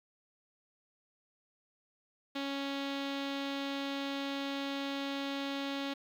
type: tone with low-pass filter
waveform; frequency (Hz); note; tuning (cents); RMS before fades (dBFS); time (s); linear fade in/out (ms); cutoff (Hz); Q
sawtooth; 277.2; C#4; 0; -37; 2.35-5.94; 10; 3700; 3
effects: 10-bit